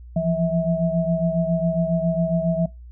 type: tone cluster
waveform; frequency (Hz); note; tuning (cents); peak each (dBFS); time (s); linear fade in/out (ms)
sine; 166.9 / 174.2 / 648; E3 / F3 / E5; +22 / -4 / -30; -23; 0.16-2.66; 5
effects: noise-tail reverb RT60 0.2 s tail -21 dB re dry + added 60 Hz sine -38 dBFS peak until 2.91 s